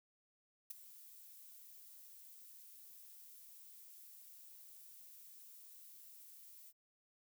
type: noise with ADSR envelope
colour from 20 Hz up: violet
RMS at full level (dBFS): -42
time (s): 0.7-6.73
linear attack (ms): 9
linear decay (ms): 10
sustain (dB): -16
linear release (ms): 43
effects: none